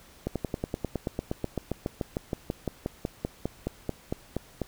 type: slowing click train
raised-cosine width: 2 ms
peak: -15 dBFS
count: 29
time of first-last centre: 0.27-4.617 s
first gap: 87 ms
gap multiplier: 1.04
effects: pink hiss -54 dBFS RMS until 4.67 s